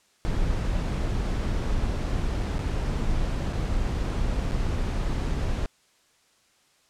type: noise with dropouts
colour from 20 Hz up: brown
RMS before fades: -26 dBFS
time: 0.25-5.66 s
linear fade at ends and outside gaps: 0 ms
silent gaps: 2.582-2.592 / 3.527-3.532 / 4.511-4.519 s
effects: white hiss -63 dBFS RMS until 6.89 s + low-pass 8000 Hz 12 dB/octave